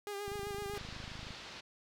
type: tone with vibrato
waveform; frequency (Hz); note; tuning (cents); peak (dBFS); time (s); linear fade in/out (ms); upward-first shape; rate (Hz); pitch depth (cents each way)
sawtooth; 405.4; G#4; -42; -35; 0.07-0.78; 0; sine; 7.9; 35
type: click train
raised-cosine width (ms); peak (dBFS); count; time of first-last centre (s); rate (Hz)
5; -35; 28; 0.28-1.307; 26.3
type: low-pass noise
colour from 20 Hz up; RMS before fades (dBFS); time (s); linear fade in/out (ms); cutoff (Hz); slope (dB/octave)
white; -49; 0.74-1.61; 10; 4700; 24
effects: none